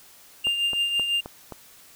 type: tone with tremolo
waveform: triangle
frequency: 2800 Hz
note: F7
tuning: 4 cents sharp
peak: -18 dBFS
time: 0.44-1.21 s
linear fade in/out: 10 ms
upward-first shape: triangle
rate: 6 Hz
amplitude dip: 55%
type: click train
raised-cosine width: 1 ms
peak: -21 dBFS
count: 5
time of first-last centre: 0.47-1.523 s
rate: 3.8 Hz
effects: white hiss -51 dBFS RMS until 1.95 s